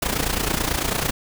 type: noise with amplitude modulation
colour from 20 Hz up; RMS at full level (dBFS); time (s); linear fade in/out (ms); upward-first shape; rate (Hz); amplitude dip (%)
pink; -20; 0.02-1.11; 5; sine; 29.1; 75
effects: none